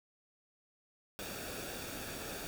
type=noise with comb filter; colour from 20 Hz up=pink; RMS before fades=-43 dBFS; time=1.19-2.47 s; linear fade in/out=0 ms; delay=0.98 ms; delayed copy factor=-0.55; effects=none